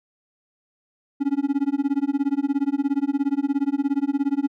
triangle tone with tremolo, 280 Hz, C#4, 18 cents sharp, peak -14 dBFS, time 1.2-4.48 s, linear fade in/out 20 ms, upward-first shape sine, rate 17 Hz, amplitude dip 100%, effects none

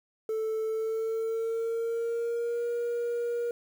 sine tone with pitch glide, 440 to 474.3 Hz, A4 to A#4, 0 to +30 cents, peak -25 dBFS, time 0.29-3.51 s, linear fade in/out 2 ms, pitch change +130 cents, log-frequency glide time 0.65-2.67 s, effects tanh soft clip ceiling -27 dBFS + 9-bit

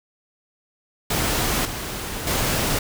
pink noise with level steps, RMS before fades -22 / -30 / -22 dBFS, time 1.1-2.79 s, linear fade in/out 5 ms, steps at 1.65 / 2.27 s, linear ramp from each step 2 ms, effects none

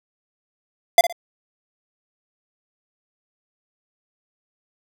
square tone with echo, 690 Hz, F5, 21 cents flat, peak -7 dBFS, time 0.98-1.01 s, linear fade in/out 2 ms, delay 58 ms, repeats 2, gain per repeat -12 dB, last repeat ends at 1.126 s, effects none

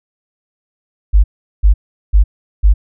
sine tone bursts, 50.3 Hz, G1, 45 cents sharp, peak -4 dBFS, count 4, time 1.13-2.74 s, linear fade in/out 20 ms, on 110 ms, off 390 ms, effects none

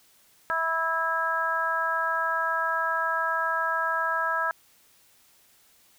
harmonic tone, 327.3 Hz, E4, 12 cents flat, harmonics 2 / 3 / 4 / 5, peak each -33 / -30 / -28 / -28 dBFS, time 0.5-4.51 s, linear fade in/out 0 ms, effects white hiss -60 dBFS RMS until 5.98 s

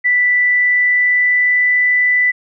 sine tone with pitch glide, 1975.5 to 1986.9 Hz, B6 to B6, 0 to +10 cents, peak -10 dBFS, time 0.04-2.32 s, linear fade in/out 20 ms, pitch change +10 cents, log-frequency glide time 0.33-1.78 s, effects none

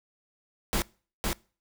pink noise with echo, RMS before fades -27 dBFS, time 0.73-0.82 s, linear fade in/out 0 ms, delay 510 ms, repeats 1, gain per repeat -2 dB, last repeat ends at 1.33 s, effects noise-tail reverb RT60 0.4 s tail -24 dB re dry

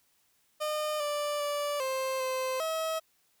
30% pulse tone with pitch steps, 608 / 588 / 582 / 526 / 519 / 642 Hz, D#5 / D5 / D5 / C5 / C5 / E5, -40 / +2 / -16 / +9 / -14 / -46 cents, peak -27 dBFS, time 0.6-3 s, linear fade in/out 20 ms, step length 400 ms, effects white hiss -70 dBFS RMS until 3.4 s

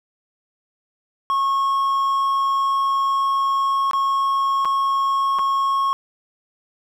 triangle tone with dropouts, 1093 Hz, C#6, 25 cents flat, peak -15 dBFS, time 1.3-5.93 s, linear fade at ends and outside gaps 0 ms, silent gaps 3.911-3.933 / 4.648-4.654 / 5.387-5.392 s, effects none

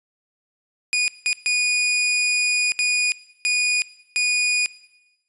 sawtooth tone bursts at uneven times, 2460 Hz, D#7, 20 cents flat, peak -14 dBFS, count 6, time 0.93-1.08 / 1.26-1.33 / 1.46-2.72 / 2.79-3.12 / 3.45-3.82 / 4.16-4.66 s, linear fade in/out 0 ms, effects noise-tail reverb RT60 1.0 s tail -19 dB re dry + resampled to 24000 Hz

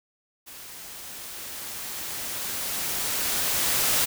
white noise with level ramp, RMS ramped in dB -43 to -22 dBFS, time 0.46-4.06 s, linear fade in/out 20 ms, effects none

